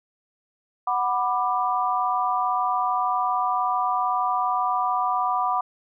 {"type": "chord", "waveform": "sine", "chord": "B minor", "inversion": "second", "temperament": "just", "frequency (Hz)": [740.8, 987.8, 1185.3], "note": ["F#5", "B5", "D6"], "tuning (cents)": [2, 0, 16], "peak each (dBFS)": -25, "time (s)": [0.87, 5.61], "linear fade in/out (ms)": 5, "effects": []}